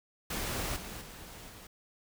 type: noise with level steps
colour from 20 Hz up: pink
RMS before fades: -35 / -43 / -48 / -50 dBFS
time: 0.3-1.67 s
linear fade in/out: 5 ms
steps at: 0.76 / 1.01 / 1.49 s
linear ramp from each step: 5 ms
effects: none